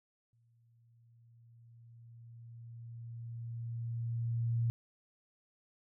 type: tone with exponential growth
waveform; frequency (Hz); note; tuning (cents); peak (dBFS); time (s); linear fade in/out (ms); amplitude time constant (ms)
sine; 116.54; A#2; 0; -28; 0.33-4.7; 0; 950
effects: none